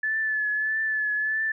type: tone with vibrato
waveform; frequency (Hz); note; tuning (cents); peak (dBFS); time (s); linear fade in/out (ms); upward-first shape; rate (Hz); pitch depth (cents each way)
sine; 1733; A6; -27; -23; 0.03-1.52; 5; triangle; 1.6; 38
effects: none